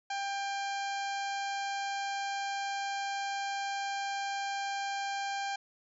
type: harmonic tone with a mistuned harmonic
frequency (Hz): 794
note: G5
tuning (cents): +22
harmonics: 1 / 2 / 3 / 4 / 5 / 6 / 7 / 8 / 9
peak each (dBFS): -34 / -40 / -44 / -46 / -48 / -50 / -51 / -52 / -53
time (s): 0.1-5.56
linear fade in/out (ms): 5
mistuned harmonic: 5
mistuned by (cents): +80
effects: none